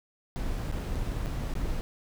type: noise with dropouts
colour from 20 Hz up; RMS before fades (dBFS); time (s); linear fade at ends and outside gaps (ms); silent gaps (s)
brown; -31; 0.36-1.81; 0; 0.715-0.723 / 0.952-0.956 / 1.26-1.266 / 1.538-1.553
effects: none